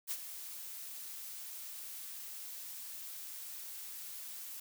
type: noise with ADSR envelope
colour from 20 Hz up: blue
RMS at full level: -36 dBFS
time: 0.07-4.6 s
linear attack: 42 ms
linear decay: 53 ms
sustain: -10 dB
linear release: 4 ms
effects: none